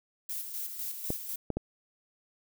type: noise with tremolo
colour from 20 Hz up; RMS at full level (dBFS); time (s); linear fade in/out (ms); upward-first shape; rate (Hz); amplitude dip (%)
violet; -36; 0.29-1.36; 5; square; 4; 45
type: clicks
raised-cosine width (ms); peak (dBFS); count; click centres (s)
2; -17; 3; 1.104 / 1.503 / 1.57
effects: none